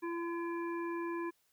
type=harmonic tone; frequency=339.7 Hz; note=F4; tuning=48 cents flat; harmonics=1 / 3 / 5 / 7; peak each=-36 / -42 / -48 / -52 dBFS; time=0.02-1.31 s; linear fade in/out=20 ms; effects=white hiss -74 dBFS RMS until 1.52 s